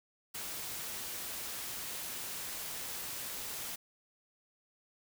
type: noise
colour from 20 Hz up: white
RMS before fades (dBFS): -41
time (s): 0.34-3.76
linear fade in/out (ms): 10
effects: none